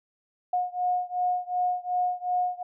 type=beating tone pair; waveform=sine; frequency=721 / 723.7 Hz; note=F#5 / F#5; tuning=-45 / -39 cents; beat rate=2.7 Hz; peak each=-27 / -28 dBFS; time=0.53-2.63 s; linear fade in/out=5 ms; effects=none